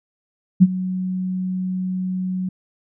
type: tone with ADSR envelope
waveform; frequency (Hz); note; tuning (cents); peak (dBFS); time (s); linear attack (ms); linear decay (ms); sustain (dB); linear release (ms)
sine; 185; F#3; 0; -4; 0.6-2.49; 25; 40; -17; 5
effects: none